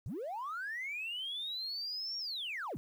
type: linear two-way sweep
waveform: triangle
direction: up then down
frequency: 81.1 to 5590 to 81.1 Hz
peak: -34 dBFS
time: 0.06-2.77 s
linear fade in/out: 0 ms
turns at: 2.18 s
effects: tanh soft clip ceiling -34 dBFS + 11-bit